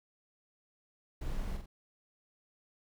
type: noise with echo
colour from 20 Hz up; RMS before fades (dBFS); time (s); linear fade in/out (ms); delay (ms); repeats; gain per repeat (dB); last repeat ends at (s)
brown; -38; 1.21-1.57; 5; 45; 2; -5; 1.66
effects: none